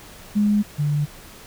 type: tone pair in turn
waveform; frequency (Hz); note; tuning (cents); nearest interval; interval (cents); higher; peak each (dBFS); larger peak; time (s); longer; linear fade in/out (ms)
sine; 207.7 / 147.11; G#3 / D3; 0 / +3; tritone; 597; first; -15 / -18; first; 0.35-0.63 / 0.78-1.06; neither; 20
effects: pink hiss -43 dBFS RMS until 1.46 s